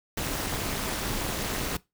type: noise with amplitude modulation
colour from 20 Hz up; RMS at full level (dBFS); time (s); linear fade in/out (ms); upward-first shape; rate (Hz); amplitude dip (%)
pink; -27; 0.17-1.77; 5; sine; 243; 85
effects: noise-tail reverb RT60 0.2 s tail -20 dB re dry